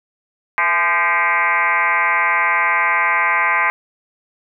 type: tone with frequency modulation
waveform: sine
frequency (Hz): 1568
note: G6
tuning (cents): 0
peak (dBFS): -13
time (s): 0.58-3.7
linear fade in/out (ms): 0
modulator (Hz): 180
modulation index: 4
effects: none